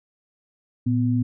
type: tone pair together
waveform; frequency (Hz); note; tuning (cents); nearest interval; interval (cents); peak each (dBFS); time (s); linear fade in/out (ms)
sine; 115.71 / 248.6; A#2 / B3; -12 / +12; octave + minor second; 1324; -21; 0.86-1.23; 10
effects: none